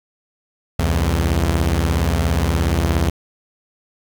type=beating tone pair; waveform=sawtooth; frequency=67.3 / 84.3 Hz; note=C2 / E2; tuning=+49 / +39 cents; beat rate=17 Hz; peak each=-15 / -14 dBFS; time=0.79-3.1 s; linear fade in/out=5 ms; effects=7-bit